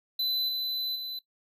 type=tone with level steps; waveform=square; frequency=4014 Hz; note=B7; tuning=27 cents sharp; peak=-27 / -30 / -35 dBFS; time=0.19-1.19 s; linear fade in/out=5 ms; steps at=0.48 / 0.95 s; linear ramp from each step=10 ms; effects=noise-tail reverb RT60 0.1 s tail -17 dB re dry